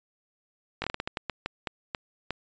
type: slowing click train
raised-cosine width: 0.3 ms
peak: -14 dBFS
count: 13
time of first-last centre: 0.82-2.307 s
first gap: 20 ms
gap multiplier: 1.3
effects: resampled to 16000 Hz